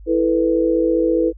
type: chord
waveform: sine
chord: E suspended fourth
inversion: none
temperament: just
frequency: 329.6 / 439.5 / 494.4 Hz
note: E4 / A4 / B4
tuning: 0 / -2 / +2 cents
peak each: -17 / -21 / -18 dBFS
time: 0.06-1.33 s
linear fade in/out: 50 ms
effects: added 50 Hz sine -36 dBFS peak until 1.37 s